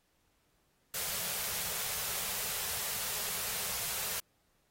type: band-stop noise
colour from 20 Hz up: white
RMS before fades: -36 dBFS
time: 0.94-4.2 s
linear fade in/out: 2 ms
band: 220 to 380 Hz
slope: 96 dB/octave
effects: pink hiss -74 dBFS RMS until 4.7 s + AAC 48 kbps